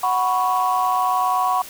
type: chord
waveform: sine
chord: F# suspended fourth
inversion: none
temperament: equal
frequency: 740 / 987.8 / 1108.7 Hz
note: F#5 / B5 / C#6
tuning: 0 / 0 / 0 cents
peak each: -20 / -21 / -20 dBFS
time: 0.03-1.62 s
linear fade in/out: 5 ms
effects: tanh soft clip ceiling -10 dBFS + white hiss -38 dBFS RMS until 1.69 s